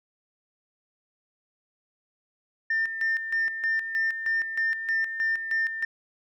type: tone with tremolo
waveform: sine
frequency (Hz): 1801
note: A6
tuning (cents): +40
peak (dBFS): -21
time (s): 2.7-5.85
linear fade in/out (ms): 5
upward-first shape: square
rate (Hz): 3.2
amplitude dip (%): 65
effects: tanh soft clip ceiling -19 dBFS